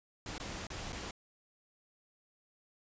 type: noise with dropouts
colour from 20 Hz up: pink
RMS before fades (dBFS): -42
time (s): 0.26-1.11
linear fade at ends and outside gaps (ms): 2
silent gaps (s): 0.381-0.399 / 0.669-0.702 / 0.923-0.928
effects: resampled to 16000 Hz